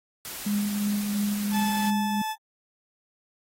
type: noise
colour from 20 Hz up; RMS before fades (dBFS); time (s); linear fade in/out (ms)
white; -37; 0.25-1.9; 0
type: tone with tremolo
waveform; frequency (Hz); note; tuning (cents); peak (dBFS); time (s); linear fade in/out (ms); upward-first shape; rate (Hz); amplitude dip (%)
sine; 205.5; G#3; -18; -22; 0.46-2.22; 5; triangle; 2.9; 45
type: tone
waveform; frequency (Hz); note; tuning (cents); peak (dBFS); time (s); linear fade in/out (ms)
40% pulse; 870; A5; -20; -27; 1.51-2.36; 50
effects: AAC 48 kbps